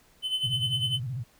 triangle tone with tremolo, 3040 Hz, F#7, 46 cents sharp, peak -22 dBFS, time 0.22-1 s, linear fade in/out 50 ms, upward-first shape sine, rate 10 Hz, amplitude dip 70%
sine tone with vibrato, 125 Hz, B2, 21 cents sharp, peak -30 dBFS, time 0.43-1.24 s, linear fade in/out 20 ms, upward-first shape square, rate 15 Hz, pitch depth 150 cents each way
effects pink hiss -61 dBFS RMS until 1.39 s

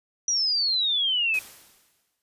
sine exponential sweep, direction down, 5870 to 2489 Hz, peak -21 dBFS, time 0.28-1.39 s, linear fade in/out 2 ms
white noise with exponential decay, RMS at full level -39 dBFS, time 1.34-2.22 s, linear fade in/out 0 ms, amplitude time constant 190 ms
effects resampled to 32000 Hz

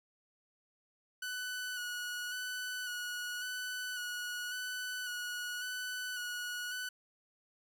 sawtooth tone with vibrato, 1478 Hz, F#6, 2 cents flat, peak -34 dBFS, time 1.22-6.89 s, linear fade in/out 5 ms, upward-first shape square, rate 0.91 Hz, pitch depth 21 cents each way, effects none

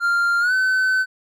triangle tone with pitch glide, 1394 to 1520.2 Hz, F6 to F#6, -4 to +46 cents, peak -14 dBFS, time 0-1.06 s, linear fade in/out 50 ms, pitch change +150 cents, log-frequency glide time 0.4-0.53 s, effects none

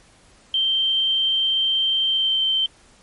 sine tone with pitch glide, 3136 to 3113 Hz, G7 to G7, 0 to -13 cents, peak -17 dBFS, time 0.54-2.66 s, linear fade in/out 2 ms, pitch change -13 cents, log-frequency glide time 2.07-2.42 s, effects pink hiss -53 dBFS RMS until 3.02 s + MP3 48 kbps

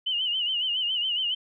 sine tone with vibrato, 2960 Hz, F#7, in tune, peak -24 dBFS, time 0.06-1.35 s, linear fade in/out 10 ms, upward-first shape sine, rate 7.2 Hz, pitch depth 89 cents each way, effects none

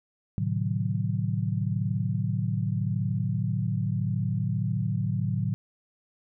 sine chord, A diminished seventh, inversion none, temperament equal with one note detuned, 110 / 130.81 / 151.75 / 185 Hz, A2 / C3 / Eb3 / Gb3, 0 / 0 / -43 / 0 cents, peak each -28 / -32 / -31 / -31 dBFS, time 0.38-5.54 s, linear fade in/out 0 ms, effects none

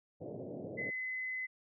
white band-pass noise, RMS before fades -44 dBFS, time 0.2-0.91 s, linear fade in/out 20 ms, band 100 to 610 Hz, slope 48 dB/octave
sine tone, 2030 Hz, B6, 47 cents sharp, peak -36 dBFS, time 0.77-1.47 s, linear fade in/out 20 ms
effects none

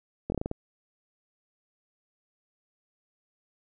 slowing click train, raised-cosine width 2 ms, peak -17 dBFS, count 7, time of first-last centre 0.3-0.514 s, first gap 21 ms, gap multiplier 1.21, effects none

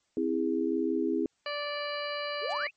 sine chord, C augmented, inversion none, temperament just, 261.6 / 327 / 408.8 Hz, C4 / E4 / G#4, 0 / -14 / -27 cents, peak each -31 / -29 / -31 dBFS, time 0.17-1.26 s, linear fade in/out 2 ms
harmonic tone, 584 Hz, D5, 10 cents flat, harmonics 1 / 2 / 3 / 4 / 5 / 7 / 8, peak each -35 / -38 / -40 / -41 / -42 / -43 / -44 dBFS, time 1.46-2.67 s, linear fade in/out 2 ms
sine exponential sweep, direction up, 367.7 to 2827 Hz, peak -31 dBFS, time 2.41-2.71 s, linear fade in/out 50 ms
white noise, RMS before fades -48 dBFS, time 2.5-2.66 s, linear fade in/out 2 ms
effects white hiss -74 dBFS RMS until 2.76 s + MP3 32 kbps

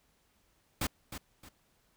pink noise with echo, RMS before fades -32 dBFS, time 0.81-0.87 s, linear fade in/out 5 ms, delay 310 ms, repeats 2, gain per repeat -10 dB, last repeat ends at 1.49 s, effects pink hiss -71 dBFS RMS until 1.96 s

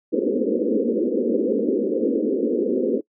white band-pass noise, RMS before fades -21 dBFS, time 0.12-3.01 s, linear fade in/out 20 ms, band 210 to 520 Hz, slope 96 dB/octave, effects noise-tail reverb RT60 0.1 s tail -22 dB re dry

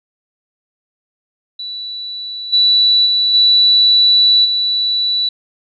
sine tone with level steps, 3951 Hz, B7, in tune, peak -23 / -8 / -11 / -7 / -13 dBFS, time 1.59-5.29 s, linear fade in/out 5 ms, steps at 2.52 / 3.05 / 3.33 / 4.44 s, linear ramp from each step 20 ms, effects none

